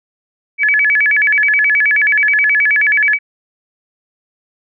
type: tone with vibrato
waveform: sine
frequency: 1975.5 Hz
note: B6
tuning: in tune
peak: -9 dBFS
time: 0.58-3.19 s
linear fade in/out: 50 ms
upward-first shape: square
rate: 9.4 Hz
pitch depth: 250 cents each way
effects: none

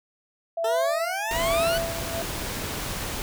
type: tone with tremolo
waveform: sine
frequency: 667 Hz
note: E5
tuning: 20 cents sharp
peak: -21 dBFS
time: 0.57-2.22 s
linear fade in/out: 5 ms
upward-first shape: sine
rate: 1.2 Hz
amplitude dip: 85%
type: exponential sweep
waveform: 20% pulse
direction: up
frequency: 437.6 to 1519 Hz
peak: -22 dBFS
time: 0.64-1.78 s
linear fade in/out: 5 ms
type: noise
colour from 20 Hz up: pink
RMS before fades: -31 dBFS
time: 1.31-3.22 s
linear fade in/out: 0 ms
effects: none

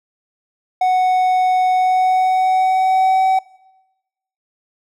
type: tone with pitch glide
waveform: triangle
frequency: 740 to 759 Hz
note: F#5 to F#5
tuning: 0 to +44 cents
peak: -10 dBFS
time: 0.81-3.39 s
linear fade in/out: 5 ms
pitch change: +44 cents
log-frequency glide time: 1.73-3.26 s
effects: noise-tail reverb RT60 1.0 s tail -22 dB re dry

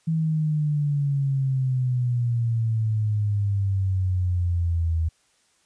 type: exponential sweep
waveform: sine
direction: down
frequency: 162.8 to 80.3 Hz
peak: -20 dBFS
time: 0.07-5.09 s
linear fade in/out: 10 ms
effects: white hiss -64 dBFS RMS until 5.65 s + resampled to 22050 Hz

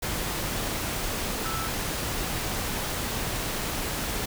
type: tone in noise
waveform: sine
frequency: 1318.5 Hz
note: E6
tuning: in tune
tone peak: -33 dBFS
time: 1.45-1.68 s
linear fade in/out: 10 ms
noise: pink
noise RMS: -30 dBFS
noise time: 0.02-4.26 s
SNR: -6 dB
effects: none

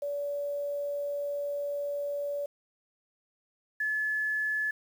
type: tone pair in turn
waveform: sine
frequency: 574 / 1720.1 Hz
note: D5 / A6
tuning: -40 / -40 cents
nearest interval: octave + perfect fifth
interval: 1900 cents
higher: second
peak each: -30 / -27 dBFS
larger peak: second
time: 0.02-2.46 / 3.8-4.71 s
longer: first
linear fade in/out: 5 ms
effects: 9-bit

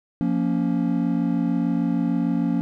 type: chord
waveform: triangle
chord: Bb minor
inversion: second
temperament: just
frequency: 174.81 / 233.1 / 279.7 Hz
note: F3 / Bb3 / Db4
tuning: +2 / 0 / +16 cents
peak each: -22 dBFS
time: 0.21-2.61 s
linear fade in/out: 0 ms
effects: none

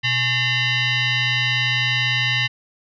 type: tone with frequency modulation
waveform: sine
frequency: 123.47 Hz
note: B2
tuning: in tune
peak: -17 dBFS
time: 0.03-2.48 s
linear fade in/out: 20 ms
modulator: 964 Hz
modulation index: 3.6
effects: none

